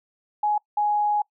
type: tone pair in turn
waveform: sine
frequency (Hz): 838 / 833.5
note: G#5 / G#5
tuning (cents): +15 / +6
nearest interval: unison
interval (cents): 9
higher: first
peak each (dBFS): -19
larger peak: neither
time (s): 0.43-0.58 / 0.77-1.22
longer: second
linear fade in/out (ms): 5
effects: noise-tail reverb RT60 0.1 s tail -24 dB re dry